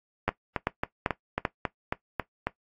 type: two click trains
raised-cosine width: 0.5 ms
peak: -9 / -11 dBFS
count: 4 / 9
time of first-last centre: 0.28-1.452 / 0.29-2.47 s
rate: 2.56 / 3.67 Hz
effects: noise-tail reverb RT60 0.1 s tail -17 dB re dry + AAC 32 kbps